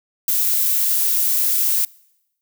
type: noise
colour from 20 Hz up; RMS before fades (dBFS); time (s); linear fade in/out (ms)
violet; -18; 0.28-1.85; 2
effects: noise-tail reverb RT60 0.9 s tail -25 dB re dry